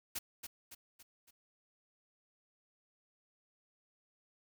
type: noise with echo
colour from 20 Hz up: white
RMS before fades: -39 dBFS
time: 0.15-0.19 s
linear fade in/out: 10 ms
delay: 280 ms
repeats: 4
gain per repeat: -6 dB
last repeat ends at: 1.31 s
effects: none